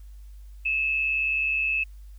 sine tone with amplitude modulation, 2600 Hz, E7, 24 cents flat, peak -20 dBFS, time 0.65-1.84 s, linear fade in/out 10 ms, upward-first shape sine, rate 139 Hz, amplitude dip 50%, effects added 50 Hz sine -41 dBFS peak until 2.18 s + white hiss -65 dBFS RMS until 2.18 s

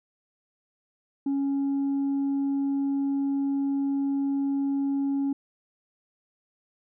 sine tone with tanh clipping, 277.2 Hz, C#4, in tune, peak -24 dBFS, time 1.26-5.33 s, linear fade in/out 5 ms, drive 1 dB, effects none

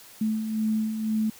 sine beating tone pair, 216.3 / 218.3 Hz, A3 / A3, -29 / -13 cents, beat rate 2 Hz, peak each -33 / -24 dBFS, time 0.21-1.3 s, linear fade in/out 5 ms, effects white hiss -49 dBFS RMS until 1.39 s

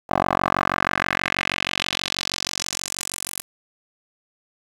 10% pulse tone with band-pass filter sweep, 46.25 Hz, F#1, in tune, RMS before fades -25 dBFS, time 0.09-3.42 s, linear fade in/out 20 ms, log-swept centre 810 to 11000 Hz, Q 2, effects 8-bit

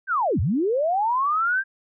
sine linear two-way sweep, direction down then up, 1610 to 71.1 to 1610 Hz, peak -19 dBFS, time 0.07-1.64 s, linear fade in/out 50 ms, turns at 0.4 s, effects none

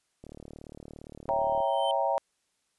click train, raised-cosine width 2 ms, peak -31 dBFS, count 52, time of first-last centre 0.24-1.604 s, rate 37.4 Hz
sine chord, C# diminished seventh, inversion none, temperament equal, 554.4 / 659.3 / 784 / 932.3 Hz, C#5 / E5 / G5 / Bb5, 0 / 0 / 0 / 0 cents, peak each -30 dBFS, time 1.29-2.18 s, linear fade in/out 0 ms
triangle tone with exponential growth, 3092 Hz, G7, 24 cents flat, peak -30 dBFS, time 1.4-1.91 s, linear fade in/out 1 ms, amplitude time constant 110 ms
effects white hiss -75 dBFS RMS until 2.78 s + resampled to 24000 Hz

